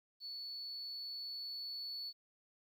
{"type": "tone with level ramp", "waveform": "sine", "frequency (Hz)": 4435, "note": "C#8", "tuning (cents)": 0, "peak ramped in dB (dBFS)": [-42, -39], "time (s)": [0.2, 2.13], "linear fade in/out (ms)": 50, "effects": ["tanh soft clip ceiling -39 dBFS", "12-bit"]}